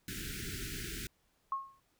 pink band-stop noise, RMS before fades -41 dBFS, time 0.08-1.07 s, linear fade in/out 2 ms, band 420 to 1400 Hz, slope 96 dB/octave
sine tone with exponential decay, 1084 Hz, C#6, 39 cents flat, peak -29 dBFS, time 1.52-1.8 s, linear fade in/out 2 ms, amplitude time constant 60 ms
effects pink hiss -74 dBFS RMS until 1.99 s

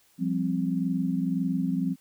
sine chord, F suspended second, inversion none, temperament just, 174.61 / 196.44 / 261.9 Hz, F3 / G3 / C4, 0 / +4 / +2 cents, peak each -28 / -30 / -28 dBFS, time 0.18-1.96 s, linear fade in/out 50 ms, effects white hiss -63 dBFS RMS until 2 s

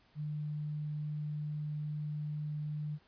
sine tone, 150.2 Hz, D3, 39 cents sharp, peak -35 dBFS, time 0.15-2.99 s, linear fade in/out 50 ms, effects pink hiss -67 dBFS RMS until 3.07 s + resampled to 11025 Hz

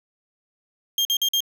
35% pulse tone bursts, 3209 Hz, G7, 40 cents sharp, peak -17 dBFS, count 4, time 0.98-1.405 s, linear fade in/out 2 ms, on 71 ms, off 47 ms, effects none

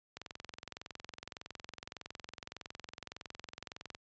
click train, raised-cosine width 0.2 ms, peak -26 dBFS, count 83, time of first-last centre 0.17-3.949 s, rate 21.7 Hz, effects high-pass 60 Hz 12 dB/octave + resampled to 16000 Hz

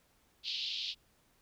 pink band-pass noise, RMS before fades -38 dBFS, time 0.43-0.95 s, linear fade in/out 50 ms, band 2900 to 4700 Hz, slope 48 dB/octave, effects pink hiss -70 dBFS RMS until 1.41 s

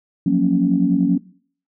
sine chord, Gb major seventh, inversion third, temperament equal, 174.61 / 185 / 233.1 / 277.2 Hz, F3 / Gb3 / Bb3 / Db4, 0 / 0 / 0 / 0 cents, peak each -21 / -18 / -21 / -17 dBFS, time 0.26-1.18 s, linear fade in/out 5 ms, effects noise-tail reverb RT60 0.5 s tail -20 dB re dry + tanh soft clip ceiling -3 dBFS

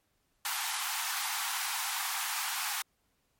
pink high-pass noise, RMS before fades -34 dBFS, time 0.45-2.82 s, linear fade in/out 2 ms, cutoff 760 Hz, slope 96 dB/octave, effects pink hiss -75 dBFS RMS until 3.39 s + MP3 64 kbps

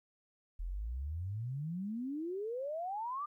sine exponential sweep, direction up, 39.7 to 1216 Hz, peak -36 dBFS, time 0.59-3.26 s, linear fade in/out 10 ms, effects 13-bit

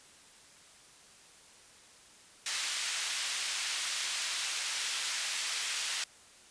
pink band-pass noise, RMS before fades -35 dBFS, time 2.46-6.04 s, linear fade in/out 2 ms, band 2200 to 8800 Hz, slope 12 dB/octave, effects white hiss -57 dBFS RMS until 6.5 s + resampled to 22050 Hz

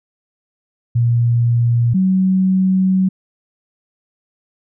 sine tone pair in turn, 118.5 / 188.11 Hz, A#2 / F#3, +29 / +29 cents, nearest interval minor sixth, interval 800 cents, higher second, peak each -11 dBFS, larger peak neither, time 0.95-1.94 / 1.94-3.09 s, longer second, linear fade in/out 10 ms, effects none

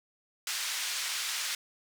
white band-pass noise, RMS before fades -34 dBFS, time 0.47-1.55 s, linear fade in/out 2 ms, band 1500 to 6400 Hz, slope 12 dB/octave, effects none

